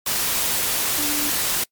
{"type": "tone in noise", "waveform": "sine", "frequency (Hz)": 294.1, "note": "D4", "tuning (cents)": 3, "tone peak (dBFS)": -28, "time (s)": [0.98, 1.3], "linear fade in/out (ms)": 5, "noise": "white", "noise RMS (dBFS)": -22, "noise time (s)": [0.06, 1.64], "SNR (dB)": -9, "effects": ["noise-tail reverb RT60 0.1 s tail -26 dB re dry", "MP3 96 kbps"]}